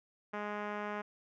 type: tone with low-pass filter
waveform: 5% pulse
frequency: 207.9 Hz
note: G#3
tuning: 2 cents sharp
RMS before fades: -39 dBFS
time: 0.33-1.02 s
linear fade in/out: 10 ms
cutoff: 1600 Hz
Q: 0.66
effects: none